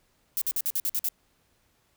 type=noise bursts; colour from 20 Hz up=violet; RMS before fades=-27 dBFS; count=8; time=0.37-1.087 s; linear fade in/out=0 ms; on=45 ms; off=51 ms; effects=pink hiss -68 dBFS RMS until 1.96 s